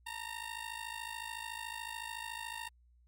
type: ring-modulated tone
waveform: 15% pulse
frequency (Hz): 920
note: A#5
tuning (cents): -23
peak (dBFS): -31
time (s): 0.06-2.69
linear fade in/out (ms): 10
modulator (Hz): 26.9
effects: added 60 Hz sine -62 dBFS peak until 3.07 s + MP3 64 kbps